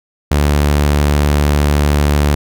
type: tone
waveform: sawtooth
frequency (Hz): 73.1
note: D2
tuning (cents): -7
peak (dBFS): -6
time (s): 0.31-2.35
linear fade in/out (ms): 5
effects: none